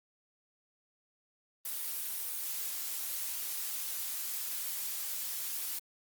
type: noise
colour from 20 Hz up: blue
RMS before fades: -37 dBFS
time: 1.65-5.79 s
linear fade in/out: 5 ms
effects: Opus 32 kbps